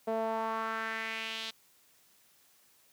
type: tone with band-pass filter sweep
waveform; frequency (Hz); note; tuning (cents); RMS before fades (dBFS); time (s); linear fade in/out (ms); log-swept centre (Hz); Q
sawtooth; 223; A3; +23; -35; 0.07-1.51; 10; 580 to 3800; 2.6
effects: white hiss -65 dBFS RMS until 2.92 s + high-pass 80 Hz 12 dB/octave